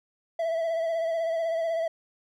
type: tone with vibrato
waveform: triangle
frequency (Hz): 659.3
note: E5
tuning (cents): 0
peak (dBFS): -23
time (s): 0.39-1.88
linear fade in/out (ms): 5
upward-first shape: sine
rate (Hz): 16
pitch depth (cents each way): 35
effects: none